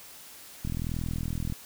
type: click train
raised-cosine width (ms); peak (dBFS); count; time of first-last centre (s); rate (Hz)
5; -20; 37; 0.65-1.524; 41.2
effects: white hiss -48 dBFS RMS until 1.65 s